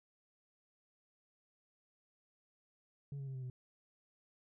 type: tone with pitch steps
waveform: sine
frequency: 140.7 / 137.01 / 133.42 / 129.92 / 126.51 Hz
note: C#3 / C#3 / C3 / C3 / B2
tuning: +26 / -20 / +34 / -12 / +42 cents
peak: -38 dBFS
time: 3.12-3.5 s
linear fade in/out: 2 ms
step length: 76 ms
effects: tanh soft clip ceiling -40 dBFS